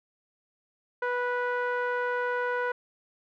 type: tone with low-pass filter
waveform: sawtooth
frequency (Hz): 491.4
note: B4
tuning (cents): -9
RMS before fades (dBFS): -29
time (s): 1.02-2.72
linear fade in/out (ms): 5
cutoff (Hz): 1500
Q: 2.6
effects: none